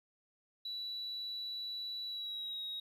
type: tone with pitch glide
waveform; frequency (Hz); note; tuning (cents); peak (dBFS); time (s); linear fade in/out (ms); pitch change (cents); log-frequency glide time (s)
triangle; 3941 to 3794; B7 to A#7; -4 to +30; -36; 0.65-2.8; 5; -66; 2.06-2.62
effects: tanh soft clip ceiling -36 dBFS + 12-bit